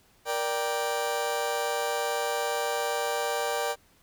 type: chord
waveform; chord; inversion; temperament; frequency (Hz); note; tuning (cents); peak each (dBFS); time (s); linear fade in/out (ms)
30% pulse; G minor; first; just; 470.4 / 588 / 784; Bb4 / D5 / G5; +16 / +2 / 0; -29 / -29 / -29; 0.25-3.76; 50
effects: pink hiss -62 dBFS RMS until 4.02 s